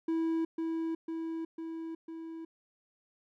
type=tone with echo; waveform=triangle; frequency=326.6 Hz; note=E4; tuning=16 cents flat; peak=-26 dBFS; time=0.08-0.45 s; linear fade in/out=5 ms; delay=500 ms; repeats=4; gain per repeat=-3 dB; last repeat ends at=2.45 s; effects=none